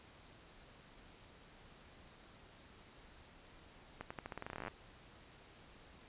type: accelerating click train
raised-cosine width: 0.5 ms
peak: -28 dBFS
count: 19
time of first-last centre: 4.01-4.681 s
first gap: 95 ms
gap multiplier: 0.87
effects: pink hiss -60 dBFS RMS until 6.08 s + resampled to 8000 Hz